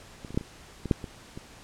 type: clicks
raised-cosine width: 3 ms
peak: -26 / -27 / -23 / -11 / -27 / -20 / -8 / -23 / -25 dBFS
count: 9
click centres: 0.248 / 0.306 / 0.345 / 0.375 / 0.411 / 0.857 / 0.912 / 1.042 / 1.375 s
effects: pink hiss -50 dBFS RMS until 1.63 s + low-pass 9000 Hz 12 dB/octave